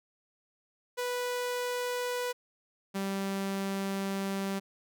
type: tone pair in turn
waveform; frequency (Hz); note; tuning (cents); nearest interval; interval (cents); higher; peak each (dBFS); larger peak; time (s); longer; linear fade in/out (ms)
sawtooth; 492.4 / 195.41; B4 / G3; -5 / -5; octave + major third; 1600; first; -27; neither; 0.97-2.33 / 2.94-4.6; second; 20
effects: none